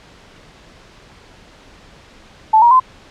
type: tone with pitch steps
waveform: sine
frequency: 875 / 948.7 / 1028.6 Hz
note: A5 / A#5 / C6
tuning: -10 / +30 / -30 cents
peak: -6 dBFS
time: 2.53-2.8 s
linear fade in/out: 10 ms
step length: 90 ms
effects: pink hiss -44 dBFS RMS until 3.1 s + low-pass 5000 Hz 12 dB/octave